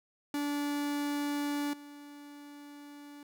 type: tone with level steps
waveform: 45% pulse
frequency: 289.6 Hz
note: D4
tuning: 24 cents flat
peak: -31 / -47 dBFS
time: 0.34-3.23 s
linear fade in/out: 2 ms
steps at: 1.73 s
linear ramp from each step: 5 ms
effects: none